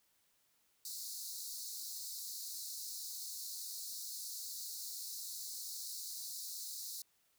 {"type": "high-pass noise", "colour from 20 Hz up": "pink", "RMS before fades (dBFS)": -45, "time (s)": [0.85, 7.02], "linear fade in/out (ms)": 2, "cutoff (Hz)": 4000, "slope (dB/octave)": 96, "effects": ["white hiss -75 dBFS RMS until 7.38 s"]}